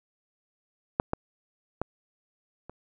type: clicks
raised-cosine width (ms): 1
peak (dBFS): -8 / -12 / -14 / -27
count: 4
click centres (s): 0.999 / 1.134 / 1.816 / 2.696
effects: none